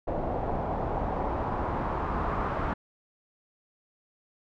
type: noise with low-pass filter sweep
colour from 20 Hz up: pink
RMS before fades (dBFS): -30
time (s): 0.07-2.74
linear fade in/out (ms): 10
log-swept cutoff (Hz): 700 to 1200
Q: 2.2
effects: none